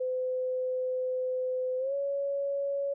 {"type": "tone with pitch glide", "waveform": "sine", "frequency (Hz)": [510, 559.4], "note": ["C5", "C#5"], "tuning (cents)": [-44, 16], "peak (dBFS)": -28, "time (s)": [0, 2.94], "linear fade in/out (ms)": 10, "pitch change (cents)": 160, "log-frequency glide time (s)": [1.78, 1.94], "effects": []}